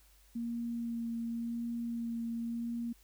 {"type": "tone with vibrato", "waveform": "sine", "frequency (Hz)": 233.1, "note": "A#3", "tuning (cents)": 0, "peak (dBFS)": -34, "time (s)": [0.35, 2.93], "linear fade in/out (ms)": 10, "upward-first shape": "sine", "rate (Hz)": 0.92, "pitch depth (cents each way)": 14, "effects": ["added 50 Hz sine -62 dBFS peak until 3.03 s", "white hiss -66 dBFS RMS until 3.03 s"]}